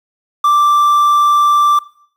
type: tone with quantisation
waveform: triangle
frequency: 1174.7 Hz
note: D6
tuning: in tune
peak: -6 dBFS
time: 0.44-1.79 s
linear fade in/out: 5 ms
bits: 6
effects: noise-tail reverb RT60 0.6 s tail -20 dB re dry